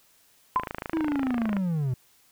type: click train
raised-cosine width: 0.5 ms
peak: -16 dBFS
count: 28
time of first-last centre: 0.56-1.567 s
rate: 26.8 Hz
type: tone with exponential decay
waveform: sine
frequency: 1020 Hz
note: C6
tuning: 44 cents flat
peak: -16 dBFS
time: 0.56-0.68 s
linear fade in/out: 2 ms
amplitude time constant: 24 ms
type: linear sweep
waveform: triangle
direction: down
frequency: 329.6 to 120.8 Hz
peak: -22 dBFS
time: 0.93-1.94 s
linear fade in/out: 5 ms
effects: white hiss -61 dBFS RMS until 2.31 s